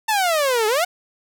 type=exponential two-way sweep; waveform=sawtooth; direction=down then up; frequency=903 to 417.1 to 755 Hz; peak=-13 dBFS; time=0.08-0.85 s; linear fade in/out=10 ms; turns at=0.67 s; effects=none